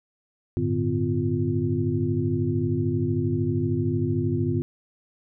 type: tone cluster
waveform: sine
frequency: 99.2 / 112.2 / 148.4 / 255.9 / 348.2 Hz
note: G2 / A2 / D3 / C4 / F4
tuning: +21 / +34 / +18 / -38 / -5 cents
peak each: -28 dBFS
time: 0.57-4.62 s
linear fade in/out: 0 ms
effects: none